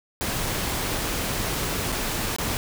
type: noise with dropouts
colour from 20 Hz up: pink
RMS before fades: -27 dBFS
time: 0.21-2.57 s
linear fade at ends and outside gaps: 0 ms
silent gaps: 1.92-1.924 / 2.363-2.385 s
effects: none

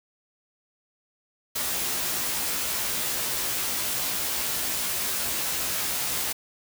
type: noise with comb filter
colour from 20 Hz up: white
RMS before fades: -28 dBFS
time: 1.55-6.33 s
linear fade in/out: 10 ms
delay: 16 ms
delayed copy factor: +0.9
effects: none

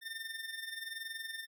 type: tone with amplitude modulation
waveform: 25% pulse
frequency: 1805 Hz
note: A6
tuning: 44 cents sharp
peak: -34 dBFS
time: 0.01-1.47 s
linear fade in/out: 50 ms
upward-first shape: sine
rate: 21.1 Hz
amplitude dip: 65%
effects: none

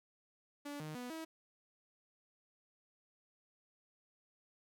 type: tone with pitch steps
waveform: sawtooth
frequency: 288.7 / 154.1 / 246.7 / 322.1 Hz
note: D4 / D#3 / B3 / E4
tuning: -30 / -16 / -2 / -40 cents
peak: -39 dBFS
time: 0.65-1.25 s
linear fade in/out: 10 ms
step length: 150 ms
effects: none

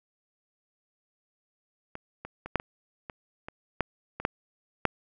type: clicks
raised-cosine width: 0.5 ms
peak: -23 / -23 / -23 / -9 / -22 / -23 / -23 / -10 / -21 / -8 / -6 dBFS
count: 11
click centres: 1.954 / 2.25 / 2.46 / 2.557 / 2.599 / 3.098 / 3.485 / 3.807 / 4.2 / 4.251 / 4.853 s
effects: none

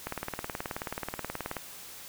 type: click train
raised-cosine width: 0.5 ms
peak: -18 dBFS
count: 29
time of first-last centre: 0.07-1.567 s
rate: 18.7 Hz
effects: white hiss -46 dBFS RMS until 2.08 s

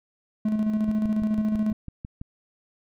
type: tone with tremolo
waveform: triangle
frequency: 214.7 Hz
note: A3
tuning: 42 cents flat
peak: -18 dBFS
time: 0.45-1.73 s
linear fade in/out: 5 ms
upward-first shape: square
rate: 14 Hz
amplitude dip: 40%
type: click train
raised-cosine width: 5 ms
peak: -23 dBFS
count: 9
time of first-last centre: 0.89-2.215 s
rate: 6.04 Hz
effects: none

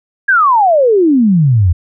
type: exponential sweep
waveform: sine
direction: down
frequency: 1661.2 to 81 Hz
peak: -6 dBFS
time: 0.28-1.73 s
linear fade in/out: 10 ms
effects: none

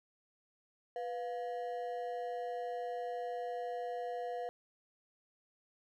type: ring-modulated tone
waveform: triangle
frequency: 599 Hz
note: D5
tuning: 34 cents sharp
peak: -32 dBFS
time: 0.96-4.49 s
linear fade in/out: 0 ms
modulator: 106 Hz
effects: none

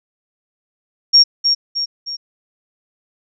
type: tone with echo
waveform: sine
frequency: 5550 Hz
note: F8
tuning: 12 cents flat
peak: -5 dBFS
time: 1.13-1.24 s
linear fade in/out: 20 ms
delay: 310 ms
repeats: 3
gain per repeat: -6 dB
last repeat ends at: 2.17 s
effects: none

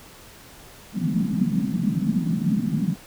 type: band-pass noise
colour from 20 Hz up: white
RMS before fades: -23 dBFS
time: 0.92-2.96 s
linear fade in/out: 50 ms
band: 150 to 240 Hz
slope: 48 dB/octave
effects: pink hiss -46 dBFS RMS until 3.06 s

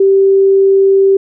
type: tone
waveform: sine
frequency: 389.6 Hz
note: G4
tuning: 11 cents flat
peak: -5 dBFS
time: 0-1.17 s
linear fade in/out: 5 ms
effects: none

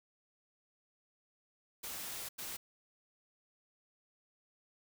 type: noise bursts at uneven times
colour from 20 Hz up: white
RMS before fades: -43 dBFS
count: 2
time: 1.83-2.29 / 2.38-2.57 s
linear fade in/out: 10 ms
effects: none

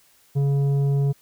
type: tone with tanh clipping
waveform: sine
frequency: 140 Hz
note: C#3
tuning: 18 cents sharp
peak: -19 dBFS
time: 0.35-1.13 s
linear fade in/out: 20 ms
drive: 8 dB
effects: white hiss -58 dBFS RMS until 1.21 s

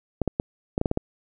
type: clicks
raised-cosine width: 2 ms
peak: -9 dBFS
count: 8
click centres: 0.217 / 0.277 / 0.399 / 0.779 / 0.814 / 0.858 / 0.914 / 0.974 s
effects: none

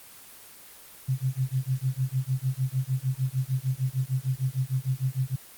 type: tone with tremolo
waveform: sine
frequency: 130.81 Hz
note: C3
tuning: in tune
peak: -21 dBFS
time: 1.08-5.36 s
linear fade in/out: 10 ms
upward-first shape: sine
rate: 6.6 Hz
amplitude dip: 100%
effects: white hiss -48 dBFS RMS until 5.57 s + Opus 24 kbps

